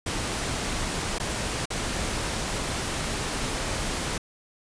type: noise with dropouts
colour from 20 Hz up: pink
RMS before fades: -29 dBFS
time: 0.06-4.18 s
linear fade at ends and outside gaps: 5 ms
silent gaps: 1.185-1.198 / 1.656-1.703 s
effects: resampled to 22050 Hz